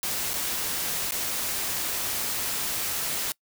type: noise with dropouts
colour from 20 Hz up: white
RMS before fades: -29 dBFS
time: 0.03-3.32 s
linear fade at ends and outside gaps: 1 ms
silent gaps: 0.335-0.339 / 1.109-1.12 s
effects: noise-tail reverb RT60 0.1 s tail -24 dB re dry